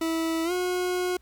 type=tone with pitch glide; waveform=40% pulse; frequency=326.2 to 361.9 Hz; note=E4 to F#4; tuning=-18 to -38 cents; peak=-24 dBFS; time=0.01-1.17 s; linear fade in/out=5 ms; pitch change=+180 cents; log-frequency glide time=0.44-0.52 s; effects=added 60 Hz sine -55 dBFS peak until 1.21 s + pink hiss -66 dBFS RMS until 1.21 s